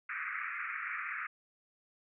pink band-pass noise, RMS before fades -39 dBFS, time 0.09-1.27 s, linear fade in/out 5 ms, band 1200 to 2400 Hz, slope 96 dB/octave, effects none

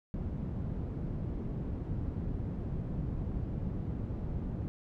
white low-pass noise, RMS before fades -36 dBFS, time 0.14-4.68 s, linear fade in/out 0 ms, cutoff 160 Hz, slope 12 dB/octave, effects none

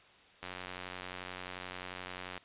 click train, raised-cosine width 0.3 ms, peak -25 dBFS, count 179, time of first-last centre 0.43-2.377 s, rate 91.4 Hz, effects white hiss -60 dBFS RMS until 2.44 s + resampled to 8000 Hz

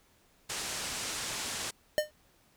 white low-pass noise, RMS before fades -37 dBFS, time 0.49-1.71 s, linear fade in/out 10 ms, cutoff 8800 Hz, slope 24 dB/octave
square tone with exponential decay, 606 Hz, D#5, 46 cents flat, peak -21 dBFS, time 1.98-2.11 s, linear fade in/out 0 ms, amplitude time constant 27 ms
effects pink hiss -66 dBFS RMS until 2.56 s

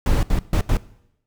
brown noise bursts at uneven times, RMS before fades -17 dBFS, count 4, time 0.06-0.23 / 0.3-0.39 / 0.53-0.61 / 0.69-0.77 s, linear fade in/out 2 ms, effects noise-tail reverb RT60 0.8 s tail -19 dB re dry

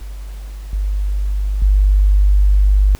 sine tone with level steps, 49.58 Hz, G1, 20 cents sharp, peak -26 / -15 / -8 dBFS, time 0.01-2.95 s, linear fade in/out 0 ms, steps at 0.73 / 1.62 s, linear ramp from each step 2 ms, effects pink hiss -45 dBFS RMS until 2.99 s

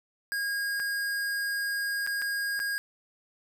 square tone with dropouts, 1630 Hz, G#6, 33 cents flat, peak -29 dBFS, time 0.32-2.78 s, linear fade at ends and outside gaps 0 ms, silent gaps 0.797-0.8 / 2.065-2.073 / 2.217-2.221 / 2.593-2.6 s, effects none

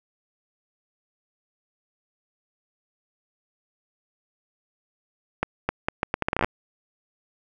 accelerating click train, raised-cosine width 0.5 ms, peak -7 dBFS, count 14, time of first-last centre 5.43-6.445 s, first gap 260 ms, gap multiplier 0.75, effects none

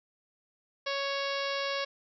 harmonic tone, 555 Hz, C#5, 2 cents sharp, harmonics 1 / 2 / 3 / 4 / 5 / 6 / 7 / 8 / 9 / 10, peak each -34 / -37 / -39 / -40 / -41 / -42 / -42 / -43 / -44 / -44 dBFS, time 0.86-1.85 s, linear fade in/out 10 ms, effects none

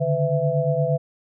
sine tone cluster, 142.1 / 150.7 / 504 / 661 Hz, C#3 / D3 / B4 / E5, +43 / +45 / +35 / +5 cents, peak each -24 dBFS, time 0-0.98 s, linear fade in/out 20 ms, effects none

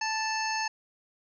harmonic tone with a mistuned harmonic, 880 Hz, A5, in tune, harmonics 1 / 2 / 3 / 5 / 6 / 7, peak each -31 / -34 / -36 / -38 / -39 / -39 dBFS, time 0.01-0.68 s, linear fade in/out 5 ms, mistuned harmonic 7, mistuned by +67 cents, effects none

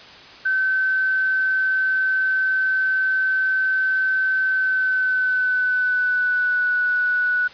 sine tone with pitch glide, 1534 to 1476.6 Hz, G6 to F#6, -38 to -4 cents, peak -17 dBFS, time 0.45-7.48 s, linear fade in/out 10 ms, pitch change -66 cents, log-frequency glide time 4.46-6.72 s, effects white hiss -42 dBFS RMS until 7.53 s + resampled to 11025 Hz

